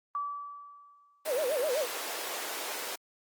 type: tone with exponential decay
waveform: sine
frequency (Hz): 1153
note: D6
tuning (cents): -32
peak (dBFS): -29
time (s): 0.15-1.35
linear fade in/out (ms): 1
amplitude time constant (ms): 260
type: high-pass noise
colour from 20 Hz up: pink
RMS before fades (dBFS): -37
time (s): 1.25-2.96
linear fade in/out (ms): 10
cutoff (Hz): 400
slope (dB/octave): 24
type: tone with vibrato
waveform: sine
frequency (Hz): 554.4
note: C#5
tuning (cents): 0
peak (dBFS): -27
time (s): 1.25-1.87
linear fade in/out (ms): 50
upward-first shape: sine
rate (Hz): 7.9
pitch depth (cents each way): 240
effects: Opus 32 kbps